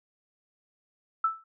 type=tone with exponential decay; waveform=sine; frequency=1319 Hz; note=E6; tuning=1 cent sharp; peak=-19 dBFS; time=1.24-1.44 s; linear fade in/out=5 ms; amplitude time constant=42 ms; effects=none